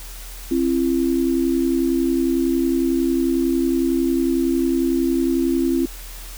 sine tone pair together, 266.1 / 337.1 Hz, C4 / E4, +29 / +39 cents, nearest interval major third, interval 410 cents, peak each -19 dBFS, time 0.51-5.86 s, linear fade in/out 5 ms, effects added 41 Hz sine -34 dBFS peak until 6.37 s + white hiss -39 dBFS RMS until 6.37 s

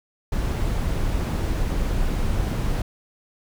brown noise, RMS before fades -23 dBFS, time 0.32-2.82 s, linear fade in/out 5 ms, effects none

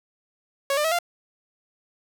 sawtooth tone with pitch steps, 554.4 / 597.6 / 644.2 / 694.5 Hz, C#5 / D5 / E5 / F5, 0 / +30 / -40 / -10 cents, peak -17 dBFS, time 0.7-0.988 s, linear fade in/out 2 ms, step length 72 ms, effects none

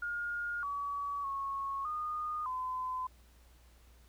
sine tone with pitch steps, 1422 / 1136 / 1099 / 1226 / 1020 Hz, F6 / C#6 / C#6 / D#6 / C6, +31 / +42 / -15 / -26 / -44 cents, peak -34 dBFS, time 0.02-3.07 s, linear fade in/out 5 ms, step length 610 ms, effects added 60 Hz sine -59 dBFS peak until 4.08 s + pink hiss -66 dBFS RMS until 4.08 s

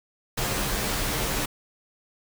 pink noise with comb filter, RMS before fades -27 dBFS, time 0.37-1.46 s, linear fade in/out 10 ms, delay 12 ms, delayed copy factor -0.65, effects none

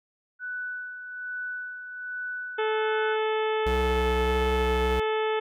sine tone with tremolo, 1488 Hz, F#6, 9 cents sharp, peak -30 dBFS, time 0.39-3.17 s, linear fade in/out 50 ms, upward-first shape sine, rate 1.2 Hz, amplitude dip 55%
harmonic tone, 435.3 Hz, A4, 19 cents flat, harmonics 1 / 2 / 3 / 4 / 5 / 6 / 7 / 8, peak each -25 / -31 / -35 / -37 / -39 / -41 / -42 / -43 dBFS, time 2.58-5.4 s, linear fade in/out 10 ms
square tone with vibrato, 64 Hz, C2, 38 cents flat, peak -27 dBFS, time 3.66-5 s, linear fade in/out 5 ms, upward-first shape triangle, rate 1.6 Hz, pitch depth 25 cents each way
effects none

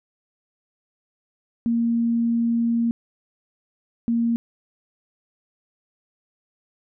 sine tone bursts at uneven times, 232.8 Hz, A#3, 2 cents flat, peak -18 dBFS, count 2, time 1.66-2.91 / 4.08-4.36 s, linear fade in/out 0 ms, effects none

